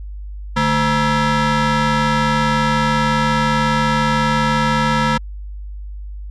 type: ring-modulated tone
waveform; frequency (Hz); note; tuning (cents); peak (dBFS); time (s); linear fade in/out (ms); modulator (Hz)
20% pulse; 367.2; F#4; -13; -6; 0.56-5.18; 10; 588
effects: added 50 Hz sine -27 dBFS peak until 6.3 s + low-pass 5000 Hz 12 dB/octave